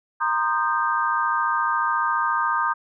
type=chord; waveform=sine; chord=C minor seventh; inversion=third; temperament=equal with one note detuned; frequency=932.3 / 1046.5 / 1226.7 / 1568 Hz; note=Bb5 / C6 / Eb6 / G6; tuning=0 / 0 / -25 / 0 cents; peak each=-25 / -28 / -23 / -26 dBFS; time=0.2-2.74 s; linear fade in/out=20 ms; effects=none